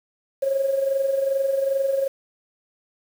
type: tone with amplitude modulation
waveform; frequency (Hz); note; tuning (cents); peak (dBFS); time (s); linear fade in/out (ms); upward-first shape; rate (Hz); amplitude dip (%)
sine; 544; C#5; -33; -16; 0.42-2.08; 10; sine; 22.5; 60
effects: tanh soft clip ceiling -12 dBFS + 7-bit